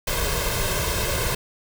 pink noise with comb filter, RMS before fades -24 dBFS, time 0.07-1.35 s, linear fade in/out 5 ms, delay 1.9 ms, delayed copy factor +0.7, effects none

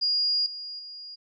sine tone with level steps, 4850 Hz, D#8, 45 cents flat, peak -20 / -34 / -38 dBFS, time 0.01-1.16 s, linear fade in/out 20 ms, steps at 0.46 / 0.79 s, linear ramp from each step 2 ms, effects tanh soft clip ceiling -18 dBFS + MP3 48 kbps

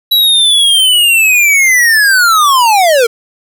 square linear sweep, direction down, 3935 to 444.5 Hz, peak -6 dBFS, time 0.11-3.07 s, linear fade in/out 10 ms, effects none

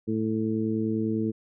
harmonic tone, 110 Hz, A2, in tune, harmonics 1 / 2 / 3 / 4, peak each -33 / -27 / -29 / -33 dBFS, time 0.07-1.32 s, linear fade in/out 20 ms, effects none

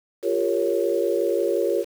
sine chord, G half-diminished seventh, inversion third, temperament equal with one note detuned, 349.2 / 400.2 / 466.2 / 554.4 Hz, F4 / G4 / Bb4 / Db5, 0 / +36 / 0 / 0 cents, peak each -25 dBFS, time 0.22-1.85 s, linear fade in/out 50 ms, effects 7-bit

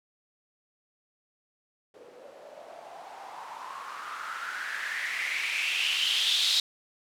violet noise with low-pass filter sweep, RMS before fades -32 dBFS, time 1.94-6.6 s, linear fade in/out 2 ms, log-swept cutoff 460 to 3900 Hz, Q 5.6, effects none

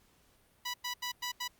10% pulse tone bursts at uneven times, 984 Hz, B5, 7 cents flat, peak -26 dBFS, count 5, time 0.65-0.74 / 0.84-0.94 / 1.02-1.12 / 1.22-1.32 / 1.4-1.48 s, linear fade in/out 10 ms, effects pink hiss -67 dBFS RMS until 1.59 s + Opus 48 kbps

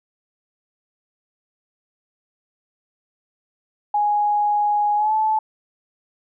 sine tone with pitch glide, 830.6 to 868.9 Hz, G#5 to A5, 0 to -22 cents, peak -16 dBFS, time 3.94-5.39 s, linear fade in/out 5 ms, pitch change +78 cents, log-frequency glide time 4.96-5.13 s, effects none

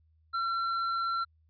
sine tone with tanh clipping, 1358 Hz, F6, 49 cents flat, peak -30 dBFS, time 0.33-1.25 s, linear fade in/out 20 ms, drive 10 dB, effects added 79 Hz sine -63 dBFS peak until 1.49 s + resampled to 11025 Hz

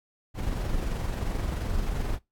brown noise with amplitude modulation, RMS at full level -27 dBFS, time 0.34-2.19 s, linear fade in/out 50 ms, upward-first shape sine, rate 22.9 Hz, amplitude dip 40%, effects noise-tail reverb RT60 0.2 s tail -22 dB re dry + AAC 64 kbps

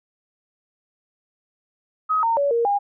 sine tone with pitch steps, 1266 / 916 / 567 / 467.4 / 810 Hz, D#6 / A#5 / C#5 / A#4 / G#5, +30 / -31 / +39 / +5 / -43 cents, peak -17 dBFS, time 2.09-2.79 s, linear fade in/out 20 ms, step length 140 ms, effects none

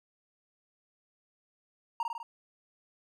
triangle tone with echo, 930 Hz, A#5, 4 cents flat, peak -26 dBFS, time 2-2.03 s, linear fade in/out 2 ms, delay 50 ms, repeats 4, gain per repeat -3 dB, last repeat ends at 2.23 s, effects none

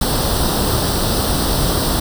pink noise with comb filter, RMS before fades -17 dBFS, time 0.01-2 s, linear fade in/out 5 ms, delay 0.22 ms, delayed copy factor +0.75, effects none

